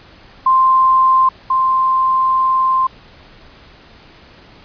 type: tone pair in turn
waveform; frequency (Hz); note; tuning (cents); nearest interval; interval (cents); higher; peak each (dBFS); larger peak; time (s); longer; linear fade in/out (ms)
sine; 1046.5 / 1046.5; C6 / C6; 0 / 0; unison; 0; neither; -8 / -11; first; 0.46-1.29 / 1.5-2.87; second; 5
effects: pink hiss -43 dBFS RMS until 4.64 s + resampled to 11025 Hz